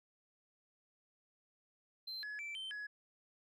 sine tone with pitch steps, 4109 / 1695 / 2331 / 3101 / 1684 Hz, C8 / G#6 / D7 / G7 / G#6, -32 / +35 / -14 / -19 / +24 cents, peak -39 dBFS, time 2.07-2.87 s, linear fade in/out 10 ms, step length 160 ms, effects tanh soft clip ceiling -41 dBFS

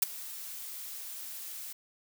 blue noise with ADSR envelope, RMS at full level -22 dBFS, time 0.02-1.73 s, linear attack 7 ms, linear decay 15 ms, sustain -20 dB, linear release 6 ms, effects none

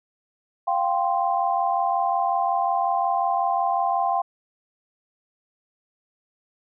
sine chord, F suspended second, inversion none, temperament equal, 698.5 / 784 / 1046.5 Hz, F5 / G5 / C6, 0 / 0 / 0 cents, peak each -24 / -23 / -26 dBFS, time 0.67-4.22 s, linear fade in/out 10 ms, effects none

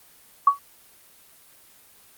sine tone with exponential decay, 1125 Hz, C#6, 25 cents sharp, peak -8 dBFS, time 0.47-0.59 s, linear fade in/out 5 ms, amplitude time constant 24 ms, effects white hiss -53 dBFS RMS until 2.17 s + Opus 24 kbps

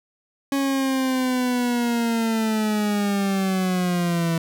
40% pulse linear sweep, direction down, 277.1 to 164.3 Hz, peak -19 dBFS, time 0.52-4.38 s, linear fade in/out 2 ms, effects none

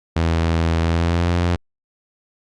sawtooth tone with pitch glide, 82.5 to 87.05 Hz, E2 to F2, +2 to -5 cents, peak -12 dBFS, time 0.16-1.56 s, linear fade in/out 5 ms, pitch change +93 cents, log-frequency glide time 0.83-1.34 s, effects low-pass 5000 Hz 12 dB/octave + Opus 48 kbps

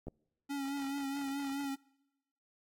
clicks, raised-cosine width 2 ms, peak -30 dBFS, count 2, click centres 0.07 / 0.083 s
square tone with vibrato, 277.6 Hz, C#4, 3 cents sharp, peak -36 dBFS, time 0.49-1.76 s, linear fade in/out 20 ms, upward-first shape triangle, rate 4.7 Hz, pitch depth 42 cents each way
effects noise-tail reverb RT60 1.0 s tail -26 dB re dry + AAC 64 kbps

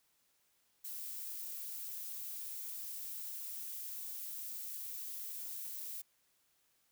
violet noise, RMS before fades -44 dBFS, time 0.84-6.02 s, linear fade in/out 10 ms, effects white hiss -75 dBFS RMS until 6.91 s

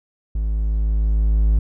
triangle tone with level ramp, 53.2 Hz, G#1, 42 cents sharp, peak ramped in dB -17 to -10 dBFS, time 0.35-1.59 s, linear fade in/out 5 ms, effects none

